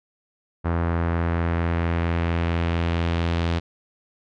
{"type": "tone with low-pass filter sweep", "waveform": "sawtooth", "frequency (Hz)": 84.4, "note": "E2", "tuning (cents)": 41, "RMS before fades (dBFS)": -23, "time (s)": [0.64, 3.6], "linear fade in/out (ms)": 20, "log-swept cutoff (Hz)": [1400, 3800], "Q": 1.4, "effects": []}